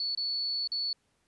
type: tone with dropouts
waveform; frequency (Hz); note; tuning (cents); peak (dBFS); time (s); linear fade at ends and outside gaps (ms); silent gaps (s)
sine; 4435; C#8; 0; -29; 0-0.93; 2; 0.15-0.174 / 0.675-0.718
effects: pink hiss -73 dBFS RMS until 1.27 s + resampled to 24000 Hz